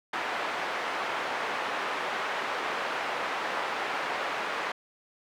pink band-pass noise, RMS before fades -32 dBFS, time 0.13-4.72 s, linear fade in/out 5 ms, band 660 to 2100 Hz, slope 12 dB/octave, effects none

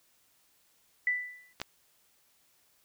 sine tone with exponential decay, 1983 Hz, B6, 7 cents sharp, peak -23 dBFS, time 1.07-1.53 s, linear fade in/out 2 ms, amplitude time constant 100 ms
clicks, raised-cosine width 0.2 ms, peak -25 / -15 dBFS, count 2, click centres 1.601 / 1.616 s
effects white hiss -68 dBFS RMS until 2.84 s

